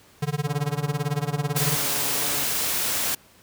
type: tone with tremolo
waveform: square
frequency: 146.83 Hz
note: D3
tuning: in tune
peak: -21 dBFS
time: 0.22-1.76 s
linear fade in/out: 5 ms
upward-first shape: sine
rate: 18 Hz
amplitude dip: 100%
type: click train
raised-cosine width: 1 ms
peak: -24 dBFS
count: 282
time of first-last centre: 0.47-2.435 s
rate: 143 Hz
type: noise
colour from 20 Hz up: white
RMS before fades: -25 dBFS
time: 1.56-3.15 s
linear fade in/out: 5 ms
effects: pink hiss -54 dBFS RMS until 3.42 s + high-pass 60 Hz 12 dB/octave